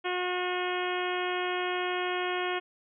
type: harmonic tone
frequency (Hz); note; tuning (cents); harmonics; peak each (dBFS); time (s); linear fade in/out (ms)
361.3; F#4; -41; 1 / 2 / 3 / 4 / 5 / 6 / 7 / 8 / 9; -32 / -35 / -37 / -38 / -39 / -40 / -40 / -41 / -42; 0.04-2.6; 20
effects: none